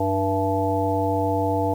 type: harmonic tone with a mistuned harmonic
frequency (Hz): 96.3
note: G2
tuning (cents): -30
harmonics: 1 / 3 / 5 / 7 / 9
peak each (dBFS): -26 / -26 / -26 / -26 / -26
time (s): 0-1.74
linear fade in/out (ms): 5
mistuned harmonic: 3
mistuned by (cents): +44
effects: 8-bit